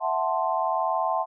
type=chord; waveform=sine; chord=F# half-diminished seventh; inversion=third; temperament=equal; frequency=659.3 / 740 / 880 / 1046.5 Hz; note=E5 / F#5 / A5 / C6; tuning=0 / 0 / 0 / 0 cents; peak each=-28 dBFS; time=0-1.26 s; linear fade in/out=50 ms; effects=none